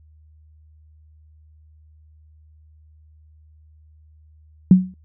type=tone with exponential decay; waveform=sine; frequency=185 Hz; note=F#3; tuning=in tune; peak=-3 dBFS; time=4.71-4.94 s; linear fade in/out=2 ms; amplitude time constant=50 ms; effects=noise-tail reverb RT60 0.1 s tail -26 dB re dry + added 77 Hz sine -48 dBFS peak until 5.04 s